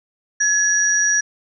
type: tone pair together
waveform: sine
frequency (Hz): 1700 / 5758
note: G#6 / F#8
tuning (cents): +40 / -48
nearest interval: octave + major sixth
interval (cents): 2112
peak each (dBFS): -17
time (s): 0.4-1.21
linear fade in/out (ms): 10
effects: none